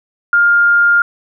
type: tone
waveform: sine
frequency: 1407 Hz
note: F6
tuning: 12 cents sharp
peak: -7 dBFS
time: 0.33-1.02 s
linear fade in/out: 2 ms
effects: none